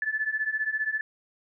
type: beating tone pair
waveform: sine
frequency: 1729 / 1744 Hz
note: A6 / A6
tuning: -31 / -16 cents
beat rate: 15 Hz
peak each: -30 / -28 dBFS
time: 0.02-1.01 s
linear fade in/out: 2 ms
effects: none